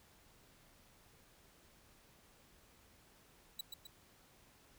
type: tone with echo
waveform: sawtooth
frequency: 3933 Hz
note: B7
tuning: 8 cents flat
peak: -36 dBFS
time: 3.59-3.61 s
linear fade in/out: 5 ms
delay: 130 ms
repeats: 2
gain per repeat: -5 dB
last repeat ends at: 3.87 s
effects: pink hiss -66 dBFS RMS until 4.78 s